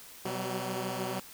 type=tone cluster; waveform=10% pulse; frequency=125.4 / 186.2 / 192.7 Hz; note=B2 / F#3 / G3; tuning=+27 / +11 / -29 cents; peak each=-29 dBFS; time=0.25-1.2 s; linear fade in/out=5 ms; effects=white hiss -50 dBFS RMS until 1.33 s